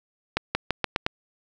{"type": "accelerating click train", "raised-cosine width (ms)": 0.3, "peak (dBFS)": -6, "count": 6, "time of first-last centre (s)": [0.37, 1.064], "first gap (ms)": 180, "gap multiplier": 0.87, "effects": []}